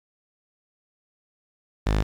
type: tone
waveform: sawtooth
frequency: 51.91 Hz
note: G#1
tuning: in tune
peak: -16 dBFS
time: 1.86-2.03 s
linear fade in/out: 10 ms
effects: low-pass 6000 Hz 12 dB/octave + 8-bit